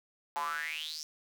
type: tone with high-pass filter sweep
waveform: square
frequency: 77.78 Hz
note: D#2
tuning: in tune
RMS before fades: -37 dBFS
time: 0.36-1.03 s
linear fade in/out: 0 ms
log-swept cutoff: 840 to 5700 Hz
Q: 9
effects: none